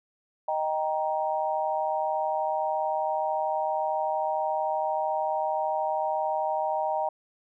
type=chord; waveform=sine; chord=Eb major; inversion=none; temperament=equal with one note detuned; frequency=622.3 / 784 / 937.2 Hz; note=Eb5 / G5 / Bb5; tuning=0 / 0 / +9 cents; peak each=-29 / -29 / -30 dBFS; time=0.48-7.09 s; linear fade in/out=5 ms; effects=none